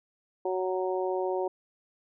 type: harmonic tone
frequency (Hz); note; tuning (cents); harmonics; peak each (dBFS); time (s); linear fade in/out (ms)
185.7; F#3; +7; 2 / 3 / 4 / 5; -29 / -33 / -35 / -37; 0.45-1.48; 5
effects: none